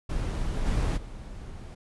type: noise with level steps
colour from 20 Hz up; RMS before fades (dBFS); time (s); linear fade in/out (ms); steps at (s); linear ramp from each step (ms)
brown; -29 / -25 / -40; 0.09-1.75; 10; 0.65 / 0.96; 20
effects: resampled to 24000 Hz